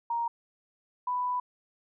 sine tone pair in turn, 936 / 991.7 Hz, A#5 / B5, +7 / +7 cents, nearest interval minor second, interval 100 cents, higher second, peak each -27 dBFS, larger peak neither, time 0.1-0.28 / 1.07-1.4 s, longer second, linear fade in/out 5 ms, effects none

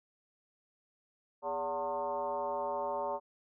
sine tone with frequency modulation, 738 Hz, F#5, 5 cents flat, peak -32 dBFS, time 1.42-3.2 s, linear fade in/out 50 ms, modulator 165 Hz, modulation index 1.8, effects none

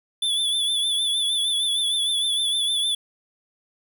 square tone with vibrato, 3469 Hz, A7, 25 cents flat, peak -21 dBFS, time 0.22-2.95 s, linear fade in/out 5 ms, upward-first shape triangle, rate 6.5 Hz, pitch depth 63 cents each way, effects none

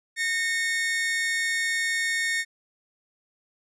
40% pulse tone pair together, 1833 / 2198 Hz, A#6 / C#7, -30 / -15 cents, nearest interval minor third, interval 315 cents, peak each -24 / -29 dBFS, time 0.16-2.45 s, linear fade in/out 50 ms, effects resampled to 24000 Hz

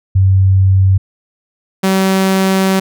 sine / sawtooth tone pair in turn, 95.5 / 191 Hz, G2 / G3, -45 / -45 cents, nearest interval octave, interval 1200 cents, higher second, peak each -6 dBFS, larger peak neither, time 0.15-0.98 / 1.83-2.8 s, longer second, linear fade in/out 10 ms, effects none

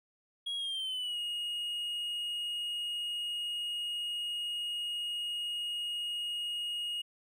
triangle tone with pitch glide, 3300 to 2873 Hz, G#7 to F7, -12 to +48 cents, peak -32 dBFS, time 0.46-7.02 s, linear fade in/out 10 ms, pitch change -240 cents, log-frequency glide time 0.57-1.18 s, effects none

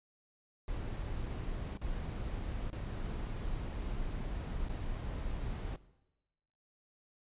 brown noise with dropouts, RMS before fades -38 dBFS, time 0.68-5.76 s, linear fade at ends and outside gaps 1 ms, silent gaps 1.773-1.815 / 2.701-2.729 / 4.686-4.694 s, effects noise-tail reverb RT60 1.0 s tail -18 dB re dry + resampled to 8000 Hz

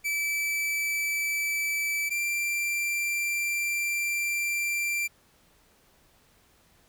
45% pulse tone pair in turn, 2311 / 2360 Hz, D7 / D7, -28 / +8 cents, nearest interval unison, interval 36 cents, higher second, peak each -26 dBFS, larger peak neither, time 0.04-2.1 / 2.1-5.08 s, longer second, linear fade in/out 20 ms, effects pink hiss -62 dBFS RMS until 6.88 s

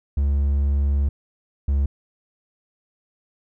triangle tone pair in turn, 70.4 / 69.67 Hz, C#2 / C#2, +27 / +9 cents, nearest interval unison, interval 18 cents, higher first, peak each -15 dBFS, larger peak neither, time 0.17-1.09 / 1.68-1.86 s, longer first, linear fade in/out 5 ms, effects none

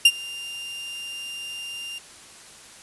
40% pulse tone with ADSR envelope, 2794 Hz, F7, in tune, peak -7 dBFS, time 0.05-1.99 s, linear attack 5 ms, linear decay 51 ms, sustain -24 dB, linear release 14 ms, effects white hiss -46 dBFS RMS until 2.82 s + resampled to 24000 Hz

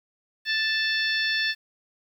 harmonic tone with a mistuned harmonic, 880 Hz, A5, in tune, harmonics 2 / 3 / 4 / 5 / 6, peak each -25 / -31 / -30 / -31 / -34 dBFS, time 0.45-1.55 s, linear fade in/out 50 ms, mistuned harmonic 6, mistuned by +22 cents, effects 9-bit

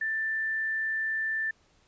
sine tone, 1772 Hz, A6, 12 cents sharp, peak -27 dBFS, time 0.01-1.51 s, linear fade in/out 5 ms, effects pink hiss -65 dBFS RMS until 1.87 s + resampled to 16000 Hz

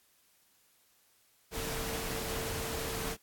sine tone in noise, 450 Hz, A4, 39 cents sharp, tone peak -41 dBFS, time 1.51-3.17 s, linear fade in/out 50 ms, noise pink, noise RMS -37 dBFS, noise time 1.51-3.17 s, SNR -7 dB, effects white hiss -68 dBFS RMS until 3.22 s + AAC 64 kbps

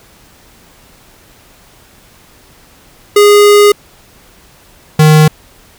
square tone pair in turn, 412.1 / 154.36 Hz, G#4 / D#3, -13 / -13 cents, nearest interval octave + perfect fourth, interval 1700 cents, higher first, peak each -3 dBFS, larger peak neither, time 3.16-3.72 / 4.99-5.28 s, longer first, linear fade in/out 5 ms, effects pink hiss -43 dBFS RMS until 5.78 s

